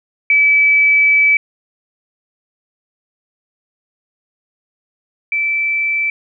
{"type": "tone pair in turn", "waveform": "sine", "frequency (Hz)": [2300, 2323], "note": ["D7", "D7"], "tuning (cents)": [-37, -20], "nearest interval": "unison", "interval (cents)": 17, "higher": "second", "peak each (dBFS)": [-8, -14], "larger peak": "first", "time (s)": [[0.3, 1.37], [5.32, 6.1]], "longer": "first", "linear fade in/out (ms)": 2, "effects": []}